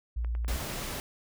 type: tone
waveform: sine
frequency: 58.27 Hz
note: A#1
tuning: in tune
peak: -28 dBFS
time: 0.16-0.57 s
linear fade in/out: 10 ms
type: clicks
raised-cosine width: 0.5 ms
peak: -31 dBFS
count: 5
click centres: 0.247 / 0.351 / 0.447 / 0.648 / 0.692 s
type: noise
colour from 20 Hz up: pink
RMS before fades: -36 dBFS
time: 0.48-1 s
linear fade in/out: 0 ms
effects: none